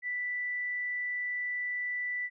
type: tone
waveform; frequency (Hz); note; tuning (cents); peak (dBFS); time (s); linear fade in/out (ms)
sine; 1975.5; B6; 0; -31; 0.02-2.3; 50
effects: none